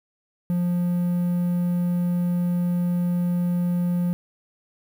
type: tone with quantisation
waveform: triangle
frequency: 176 Hz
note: F3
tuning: 14 cents sharp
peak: -18 dBFS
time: 0.5-4.13 s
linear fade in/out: 0 ms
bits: 8
effects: none